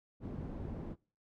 white low-pass noise, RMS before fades -42 dBFS, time 0.2-0.96 s, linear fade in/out 50 ms, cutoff 240 Hz, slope 12 dB/octave, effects noise-tail reverb RT60 0.4 s tail -24 dB re dry

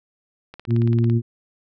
click train, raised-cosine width 0.3 ms, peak -22 dBFS, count 11, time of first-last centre 0.54-1.099 s, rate 17.9 Hz
harmonic tone, 116.54 Hz, A#2, in tune, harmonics 1 / 2 / 3, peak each -16 / -22 / -26 dBFS, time 0.67-1.22 s, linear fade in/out 50 ms
effects none

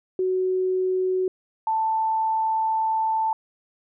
sine tone pair in turn, 371.8 / 884.3 Hz, F#4 / A5, +8 / +8 cents, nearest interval octave + minor third, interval 1500 cents, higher second, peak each -20 dBFS, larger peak neither, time 0.19-1.28 / 1.67-3.33 s, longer second, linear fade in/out 2 ms, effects none

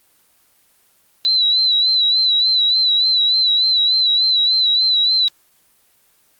sine tone with vibrato, 3983 Hz, B7, 14 cents sharp, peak -12 dBFS, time 1.25-5.28 s, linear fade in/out 0 ms, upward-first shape sine, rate 3.4 Hz, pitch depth 60 cents each way, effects white hiss -57 dBFS RMS until 6.39 s + Opus 24 kbps

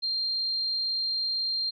sine tone, 4186 Hz, C8, in tune, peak -26 dBFS, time 0.02-1.71 s, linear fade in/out 20 ms, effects none

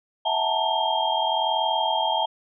sine tone cluster, 654 / 741 / 873 / 914 / 3211 Hz, E5 / F#5 / A5 / A#5 / G7, -14 / +2 / -14 / -34 / +41 cents, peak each -28 / -29 / -25 / -28 / -27 dBFS, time 0.25-2.26 s, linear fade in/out 10 ms, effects none

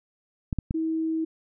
clicks, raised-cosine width 5 ms, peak -14 dBFS, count 3, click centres 0.528 / 0.587 / 0.709 s
sine tone, 321.4 Hz, E4, 44 cents flat, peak -24 dBFS, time 0.74-1.25 s, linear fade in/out 10 ms
effects none

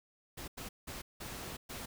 pink noise bursts at uneven times, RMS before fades -44 dBFS, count 5, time 0.37-0.48 / 0.57-0.69 / 0.87-1.02 / 1.2-1.57 / 1.69-1.86 s, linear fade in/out 10 ms, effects none

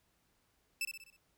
sawtooth tone with echo, 2637 Hz, E7, in tune, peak -30 dBFS, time 0.81-0.85 s, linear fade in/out 2 ms, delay 63 ms, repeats 5, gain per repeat -6 dB, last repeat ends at 1.165 s, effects pink hiss -75 dBFS RMS until 1.37 s

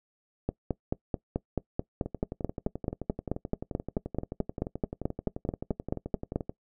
two click trains, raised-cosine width 2 ms, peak -21 / -14 dBFS, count 52 / 28, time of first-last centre 2.06-6.495 / 0.49-6.36 s, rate 11.5 / 4.6 Hz, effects noise-tail reverb RT60 0.1 s tail -21 dB re dry

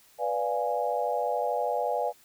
sine chord, B diminished seventh, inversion none, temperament equal, 493.9 / 587.3 / 698.5 / 830.6 Hz, B4 / D5 / F5 / Ab5, 0 / 0 / 0 / 0 cents, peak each -31 dBFS, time 0.18-2.13 s, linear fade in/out 50 ms, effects white hiss -59 dBFS RMS until 2.24 s

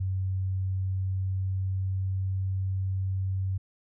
sine tone with pitch glide, 94.5 to 95.16 Hz, F#2 to F#2, +37 to +49 cents, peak -26 dBFS, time 0-3.58 s, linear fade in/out 10 ms, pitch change +12 cents, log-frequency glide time 0.55-2.42 s, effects none

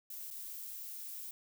violet noise with dropouts, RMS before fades -45 dBFS, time 0.1-1.31 s, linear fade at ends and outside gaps 2 ms, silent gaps 0.304-0.31 s, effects none

